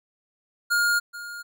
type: tone with echo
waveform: square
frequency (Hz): 1419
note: F6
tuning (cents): +27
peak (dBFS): -20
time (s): 0.7-1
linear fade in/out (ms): 20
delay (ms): 430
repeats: 1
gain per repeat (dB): -15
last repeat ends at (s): 1.43
effects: none